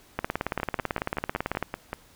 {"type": "two click trains", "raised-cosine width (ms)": 0.5, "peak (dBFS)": [-11, -15], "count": [27, 8], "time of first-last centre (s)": [[0.19, 1.626], [0.6, 1.931]], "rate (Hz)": [18.1, 5.26], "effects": ["pink hiss -56 dBFS RMS until 2.15 s"]}